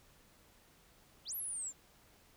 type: exponential two-way sweep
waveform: sine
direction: up then down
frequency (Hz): 2772 to 12000 to 7070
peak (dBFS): -38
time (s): 1.25-1.73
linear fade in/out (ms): 50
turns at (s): 1.35
effects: pink hiss -65 dBFS RMS until 2.36 s